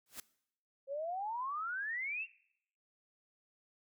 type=noise with exponential growth; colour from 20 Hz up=white; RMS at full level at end=-41 dBFS; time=0.06-0.2 s; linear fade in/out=2 ms; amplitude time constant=30 ms
type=exponential sweep; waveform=sine; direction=up; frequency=530 to 2794 Hz; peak=-36 dBFS; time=0.87-2.27 s; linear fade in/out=50 ms
effects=noise-tail reverb RT60 0.7 s tail -20 dB re dry